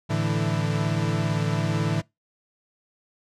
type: chord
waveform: 40% pulse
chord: A suspended fourth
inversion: none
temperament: equal with one note detuned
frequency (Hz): 109.43 / 146.83 / 164.81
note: A2 / D3 / E3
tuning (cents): -9 / 0 / 0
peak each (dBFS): -26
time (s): 0.09-2.02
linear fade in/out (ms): 20
effects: noise-tail reverb RT60 0.2 s tail -24 dB re dry + low-pass 7000 Hz 12 dB/octave